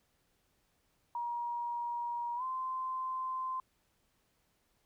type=tone with pitch glide; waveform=sine; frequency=951 to 1037.1 Hz; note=A#5 to C6; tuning=+34 to -16 cents; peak=-34 dBFS; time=1.15-3.6 s; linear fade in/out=2 ms; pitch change=+150 cents; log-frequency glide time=2.36-2.43 s; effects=pink hiss -75 dBFS RMS until 4.85 s